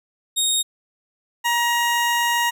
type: tone pair in turn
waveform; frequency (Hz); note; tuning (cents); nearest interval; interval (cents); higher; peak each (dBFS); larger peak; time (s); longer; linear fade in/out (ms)
20% pulse; 3729 / 947.5; A#7 / A#5; 0 / +28; 2 octaves; 2372; first; -12 / -13; first; 0.36-0.63 / 1.44-2.51; second; 20
effects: none

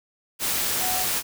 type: tone in noise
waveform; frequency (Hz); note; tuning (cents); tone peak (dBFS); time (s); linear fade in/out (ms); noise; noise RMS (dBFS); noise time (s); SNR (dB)
sine; 740; F#5; 0; -29; 0.79-1.07; 50; white; -25; 0.39-1.23; -7
effects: none

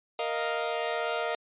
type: chord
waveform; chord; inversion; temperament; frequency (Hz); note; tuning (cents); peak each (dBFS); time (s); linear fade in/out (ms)
sawtooth; Bb suspended fourth; none; equal; 466.2 / 622.3 / 698.5; Bb4 / Eb5 / F5; 0 / 0 / 0; -29; 0.19-1.35; 2
effects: resampled to 8000 Hz

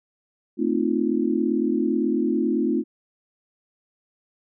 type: chord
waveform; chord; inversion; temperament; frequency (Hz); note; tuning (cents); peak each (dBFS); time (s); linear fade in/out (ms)
sine; F dominant seventh; first; equal with one note detuned; 223.7 / 261.6 / 311.1 / 349.2; A3 / C4 / Eb4 / F4; +29 / 0 / 0 / 0; -25; 0.57-2.84; 50
effects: none

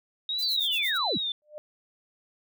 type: tone with vibrato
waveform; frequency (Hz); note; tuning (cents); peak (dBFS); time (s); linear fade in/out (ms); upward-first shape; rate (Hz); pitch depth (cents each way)
sine; 3729; A#7; 0; -27; 0.29-1.32; 2; sine; 1.6; 130
type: noise with tremolo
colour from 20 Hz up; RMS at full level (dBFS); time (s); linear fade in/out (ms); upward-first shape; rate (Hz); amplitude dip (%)
violet; -37; 0.38-0.98; 10; sine; 8.7; 95
type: linear sweep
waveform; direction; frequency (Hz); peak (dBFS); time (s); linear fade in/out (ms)
sine; down; 4800 to 109.5; -27; 0.42-1.18; 10
type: tone with exponential growth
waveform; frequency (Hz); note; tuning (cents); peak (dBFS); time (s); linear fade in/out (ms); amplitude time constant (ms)
sine; 601; D5; +40; -33; 1.42-1.58; 0; 33
effects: none

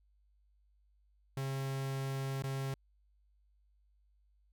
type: tone with dropouts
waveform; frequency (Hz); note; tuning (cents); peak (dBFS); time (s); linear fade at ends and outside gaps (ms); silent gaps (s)
45% pulse; 135.2; C#3; -43; -35; 1.37-2.74; 2; 2.423-2.438
effects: added 50 Hz sine -67 dBFS peak until 4.52 s

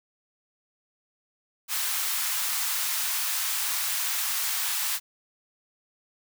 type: high-pass noise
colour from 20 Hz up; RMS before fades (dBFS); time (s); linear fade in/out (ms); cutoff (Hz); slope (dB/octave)
white; -28; 1.68-5; 50; 880; 24
effects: none

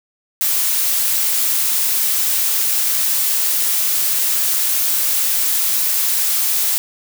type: noise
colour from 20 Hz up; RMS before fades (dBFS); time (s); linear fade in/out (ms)
blue; -17; 0.41-6.78; 0
effects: none

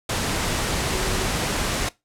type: tone in noise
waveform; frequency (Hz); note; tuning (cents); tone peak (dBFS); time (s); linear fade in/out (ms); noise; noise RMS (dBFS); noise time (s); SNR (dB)
sine; 373.1; F#4; +14; -31; 0.93-1.26; 5; pink; -24; 0.09-1.89; -10
effects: noise-tail reverb RT60 0.2 s tail -20 dB re dry + low-pass 10000 Hz 12 dB/octave

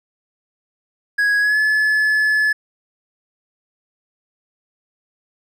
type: tone with pitch glide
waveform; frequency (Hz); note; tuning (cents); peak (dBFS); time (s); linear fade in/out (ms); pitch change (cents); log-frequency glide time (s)
triangle; 1661.2 to 1719.8; G#6 to A6; 0 to -40; -12; 1.18-2.53; 10; +60; 1.4-1.58
effects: none

